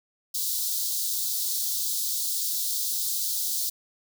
white high-pass noise, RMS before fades -28 dBFS, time 0.34-3.7 s, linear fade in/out 10 ms, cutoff 3700 Hz, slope 48 dB/octave, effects none

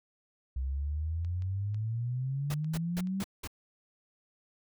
sine exponential sweep, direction up, 63.7 to 198.2 Hz, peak -30 dBFS, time 0.56-3.23 s, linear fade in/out 5 ms
clicks, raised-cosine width 0.2 ms, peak -38 dBFS, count 5, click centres 1.248 / 1.422 / 1.745 / 2.645 / 3.072 s
pink noise bursts, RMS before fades -39 dBFS, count 5, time 2.5-3.475 s, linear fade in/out 5 ms, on 43 ms, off 190 ms
effects none

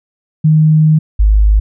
sine tone pair in turn, 155.56 / 52.03 Hz, D#3 / G#1, 0 / +4 cents, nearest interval octave + perfect fifth, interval 1896 cents, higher first, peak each -5 dBFS, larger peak neither, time 0.44-0.99 / 1.19-1.6 s, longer first, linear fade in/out 10 ms, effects none

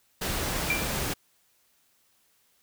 pink noise, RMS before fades -30 dBFS, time 0.21-1.14 s, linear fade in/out 10 ms
sine tone with exponential decay, 2361 Hz, D7, 9 cents sharp, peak -21 dBFS, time 0.7-0.95 s, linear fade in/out 2 ms, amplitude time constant 54 ms
effects white hiss -67 dBFS RMS until 2.62 s

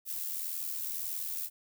violet noise with amplitude modulation, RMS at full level -34 dBFS, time 0.05-1.5 s, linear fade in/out 50 ms, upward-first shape sine, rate 81.8 Hz, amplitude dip 55%, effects none

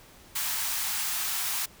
white high-pass noise, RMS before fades -30 dBFS, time 0.35-1.66 s, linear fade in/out 10 ms, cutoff 760 Hz, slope 48 dB/octave, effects pink hiss -53 dBFS RMS until 1.8 s

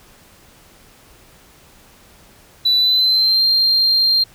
sine tone with pitch glide, 3968 to 4185 Hz, B7 to C8, +7 to 0 cents, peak -10 dBFS, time 2.65-4.24 s, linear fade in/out 10 ms, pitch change +93 cents, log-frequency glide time 2.77-3.44 s, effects tanh soft clip ceiling -9 dBFS + pink hiss -48 dBFS RMS until 4.34 s

